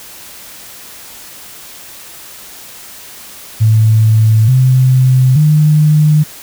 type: tone with pitch steps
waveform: sine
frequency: 110 / 129.31 / 152.01 Hz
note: A2 / C3 / D#3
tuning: 0 / -20 / -40 cents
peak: -5 dBFS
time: 3.6-6.24 s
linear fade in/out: 20 ms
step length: 880 ms
effects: white hiss -33 dBFS RMS until 6.42 s

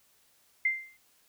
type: tone with exponential decay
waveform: sine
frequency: 2089 Hz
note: C7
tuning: 3 cents flat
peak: -21 dBFS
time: 0.65-0.97 s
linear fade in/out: 5 ms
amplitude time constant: 68 ms
effects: white hiss -66 dBFS RMS until 1.28 s

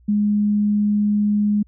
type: tone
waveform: sine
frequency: 207.7 Hz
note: G#3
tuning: in tune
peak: -15 dBFS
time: 0.08-1.63 s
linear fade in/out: 10 ms
effects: added 60 Hz sine -49 dBFS peak until 1.67 s

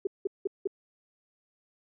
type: tone bursts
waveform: sine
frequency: 392 Hz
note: G4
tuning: in tune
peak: -25 dBFS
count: 4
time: 0.05-0.674 s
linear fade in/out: 5 ms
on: 21 ms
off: 180 ms
effects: none

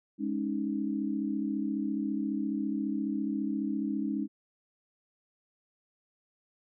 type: chord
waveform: sine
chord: Ab suspended fourth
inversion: none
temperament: just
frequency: 207.7 / 276.9 / 311.5 Hz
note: Ab3 / Db4 / Eb4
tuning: 0 / -2 / +2 cents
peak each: -33 / -33 / -34 dBFS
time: 0.18-4.28 s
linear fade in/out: 50 ms
effects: none

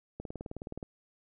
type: click train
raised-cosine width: 2 ms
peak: -26 dBFS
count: 13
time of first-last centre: 0.2-0.828 s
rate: 19.1 Hz
effects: none

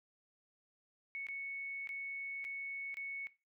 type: tone with dropouts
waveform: sine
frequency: 2213 Hz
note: C#7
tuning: 3 cents flat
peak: -39 dBFS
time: 1.15-3.27 s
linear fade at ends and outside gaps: 0 ms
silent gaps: 1.268-1.286 / 1.873-1.891 / 2.443-2.449 / 2.943-2.97 s
effects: noise-tail reverb RT60 0.3 s tail -19 dB re dry

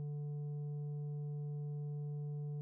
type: tone with tanh clipping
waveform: sine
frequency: 146.8 Hz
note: D3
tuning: in tune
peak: -40 dBFS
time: 0-2.61 s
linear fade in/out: 0 ms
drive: 6 dB
effects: none

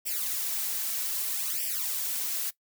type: noise with flanger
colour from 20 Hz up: blue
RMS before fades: -31 dBFS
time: 0.05-2.51 s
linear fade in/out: 20 ms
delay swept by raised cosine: 0.37 to 4.57 ms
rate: 0.63 Hz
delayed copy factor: +0.85
effects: noise-tail reverb RT60 0.1 s tail -19 dB re dry

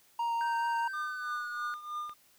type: tone with vibrato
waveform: triangle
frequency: 932.3 Hz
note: A#5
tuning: in tune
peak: -27 dBFS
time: 0.19-0.88 s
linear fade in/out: 5 ms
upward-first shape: sine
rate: 4.7 Hz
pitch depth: 10 cents each way
type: tone with pitch glide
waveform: triangle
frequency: 1556 to 1451.8 Hz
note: G6 to F#6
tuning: -13 to -33 cents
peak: -35 dBFS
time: 0.41-1.74 s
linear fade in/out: 0 ms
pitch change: -120 cents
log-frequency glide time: 0.91-1.49 s
type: tone with tremolo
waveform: triangle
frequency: 1208 Hz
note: D6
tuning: 48 cents sharp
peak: -31 dBFS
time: 0.93-2.14 s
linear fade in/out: 10 ms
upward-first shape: triangle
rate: 3.1 Hz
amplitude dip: 80%
type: click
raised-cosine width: 0.3 ms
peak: -34 dBFS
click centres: 2.095 s
effects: white hiss -64 dBFS RMS until 2.38 s

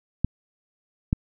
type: clicks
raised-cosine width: 5 ms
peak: -8 dBFS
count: 2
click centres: 0.246 / 1.129 s
effects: none

